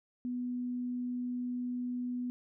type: tone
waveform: sine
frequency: 246.9 Hz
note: B3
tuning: in tune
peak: -33 dBFS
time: 0.25-2.3 s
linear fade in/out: 0 ms
effects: none